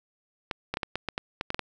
clicks, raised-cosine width 0.3 ms, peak -13 dBFS, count 11, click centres 0.512 / 0.74 / 0.771 / 0.832 / 0.956 / 1.087 / 1.179 / 1.411 / 1.504 / 1.545 / 1.593 s, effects none

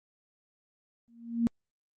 sine tone with exponential growth, 233.1 Hz, A#3, in tune, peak -20 dBFS, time 1.08-1.47 s, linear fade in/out 0 ms, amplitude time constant 84 ms, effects Opus 32 kbps

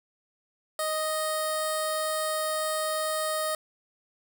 10% pulse tone with notch filter, 623 Hz, D#5, 2 cents sharp, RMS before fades -29 dBFS, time 0.79-3.55 s, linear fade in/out 2 ms, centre 2600 Hz, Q 0.63, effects none

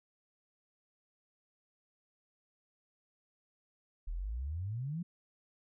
sine exponential sweep, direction up, 37 to 180.7 Hz, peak -35 dBFS, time 4.07-5.03 s, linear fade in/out 10 ms, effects none

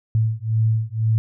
sine beating tone pair, 110 / 112 Hz, A2 / A2, 0 / +31 cents, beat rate 2 Hz, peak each -20 dBFS, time 0.15-1.18 s, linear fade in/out 0 ms, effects none

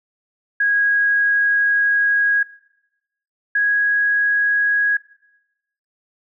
sine tone pair in turn, 1648 / 1657.3 Hz, G#6 / G#6, -14 / -4 cents, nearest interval unison, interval 10 cents, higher second, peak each -14 dBFS, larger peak neither, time 0.6-2.43 / 3.55-4.97 s, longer first, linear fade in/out 5 ms, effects noise-tail reverb RT60 0.9 s tail -19 dB re dry

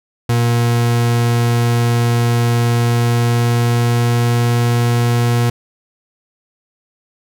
40% pulse tone with pitch glide, 118.6 to 119.29 Hz, A#2 to A#2, +30 to +40 cents, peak -11 dBFS, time 0.29-5.5 s, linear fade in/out 5 ms, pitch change +10 cents, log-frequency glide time 2.78-4.53 s, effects none

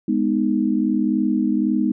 sine chord, G# minor, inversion none, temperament just, 207.7 / 249.2 / 311.5 Hz, G#3 / B3 / D#4, 0 / +16 / +2 cents, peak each -21 dBFS, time 0.08-1.92 s, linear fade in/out 5 ms, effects none

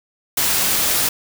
white noise, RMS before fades -18 dBFS, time 0.37-1.09 s, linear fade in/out 5 ms, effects none

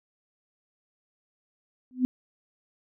sine tone with exponential growth, 253.1 Hz, B3, 43 cents sharp, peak -16 dBFS, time 1.91-2.05 s, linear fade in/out 0 ms, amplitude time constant 30 ms, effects none

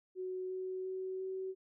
sine tone with pitch steps, 370.6 / 373.2 / 375.8 / 378.4 Hz, F#4 / F#4 / F#4 / F#4, +3 / +15 / +27 / +39 cents, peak -37 dBFS, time 0.15-1.55 s, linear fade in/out 50 ms, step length 350 ms, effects none

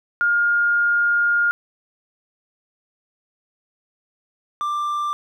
sine / triangle tone pair in turn, 1416 / 1182.6 Hz, F6 / D6, +23 / +12 cents, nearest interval minor third, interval 311 cents, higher first, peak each -15 / -19 dBFS, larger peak first, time 0.21-1.51 / 4.61-5.13 s, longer first, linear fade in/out 0 ms, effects none

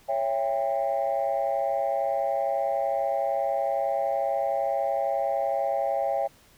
sine chord, C# diminished, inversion none, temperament just, 554.4 / 665.2 / 798.3 Hz, C#5 / E5 / G5, 0 / +16 / +31 cents, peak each -27 dBFS, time 0.08-6.28 s, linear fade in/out 20 ms, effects tanh soft clip ceiling -17 dBFS + pink hiss -57 dBFS RMS until 6.57 s

